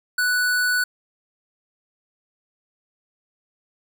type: tone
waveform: square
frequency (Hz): 1482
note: F#6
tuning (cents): +2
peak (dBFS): -19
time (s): 0.18-0.84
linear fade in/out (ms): 5
effects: none